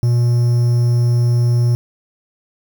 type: tone with quantisation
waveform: triangle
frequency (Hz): 120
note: B2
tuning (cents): -49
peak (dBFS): -9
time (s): 0.03-1.75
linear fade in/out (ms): 0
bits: 6
effects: none